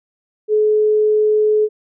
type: tone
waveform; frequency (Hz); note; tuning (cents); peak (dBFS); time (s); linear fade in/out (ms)
sine; 426.8; G#4; +47; -11; 0.48-1.69; 50
effects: none